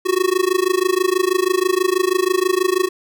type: tone with amplitude modulation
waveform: square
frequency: 369.6 Hz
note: F#4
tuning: 2 cents flat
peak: -12 dBFS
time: 0.05-2.89 s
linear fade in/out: 20 ms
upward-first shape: sine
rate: 26.2 Hz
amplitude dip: 95%
effects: none